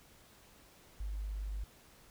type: tone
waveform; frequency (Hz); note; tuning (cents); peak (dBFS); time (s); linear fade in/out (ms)
sine; 50.7; G#1; -41; -36; 1-1.64; 5
effects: pink hiss -61 dBFS RMS until 2.1 s